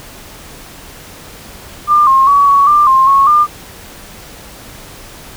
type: tone with pitch steps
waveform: sine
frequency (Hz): 1197 / 1070 / 1131 / 1120 / 1189 / 1059 / 1099 / 1201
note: D6 / C6 / C#6 / C#6 / D6 / C6 / C#6 / D6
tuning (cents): +33 / +38 / +34 / +18 / +21 / +21 / -15 / +38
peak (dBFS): -5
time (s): 1.87-3.47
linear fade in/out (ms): 50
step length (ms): 200
effects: pink hiss -34 dBFS RMS until 5.36 s